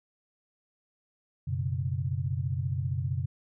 sine chord, F# suspended fourth, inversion none, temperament equal, 92.5 / 123.47 / 138.59 Hz, F#2 / B2 / C#3, 0 / 0 / 0 cents, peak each -32 dBFS, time 1.47-3.26 s, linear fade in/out 10 ms, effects none

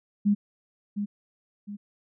sine tone with echo, 204.7 Hz, G#3, 25 cents flat, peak -18 dBFS, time 0.25-0.35 s, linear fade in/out 20 ms, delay 710 ms, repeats 2, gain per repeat -8 dB, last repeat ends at 1.77 s, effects none

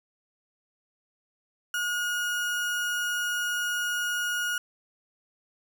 35% pulse tone, 1441 Hz, F#6, 46 cents flat, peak -25 dBFS, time 1.74-4.58 s, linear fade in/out 2 ms, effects none

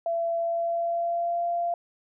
sine tone with pitch glide, 673 to 689.9 Hz, E5 to F5, +36 to -21 cents, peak -24 dBFS, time 0.06-1.74 s, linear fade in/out 2 ms, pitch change +43 cents, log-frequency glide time 0.37-1.46 s, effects none

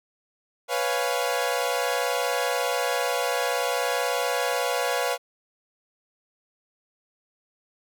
sawtooth chord, C# dominant seventh, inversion third, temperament equal, 493.9 / 554.4 / 698.5 / 830.6 Hz, B4 / C#5 / E#5 / G#5, 0 / 0 / 0 / 0 cents, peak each -24 / -25 / -25 / -29 dBFS, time 0.68-5.18 s, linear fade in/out 50 ms, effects none

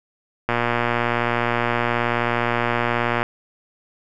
click train, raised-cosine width 0.5 ms, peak -5 dBFS, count 327, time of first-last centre 0.49-3.229 s, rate 119 Hz, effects none

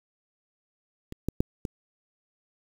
clicks, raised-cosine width 3 ms, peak -25 / -14 / -9 / -18 dBFS, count 4, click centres 1.124 / 1.286 / 1.405 / 1.652 s, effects 7-bit

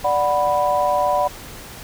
sine chord, B minor, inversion first, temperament equal, 587.3 / 740 / 987.8 Hz, D5 / F#5 / B5, 0 / 0 / 0 cents, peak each -20 dBFS, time 0.04-1.28 s, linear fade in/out 10 ms, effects pink hiss -37 dBFS RMS until 1.83 s

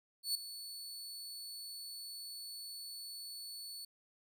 sawtooth tone with ADSR envelope, 4441 Hz, C#8, 2 cents sharp, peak -28 dBFS, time 0.23-3.85 s, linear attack 120 ms, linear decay 4 ms, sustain -14 dB, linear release 4 ms, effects none

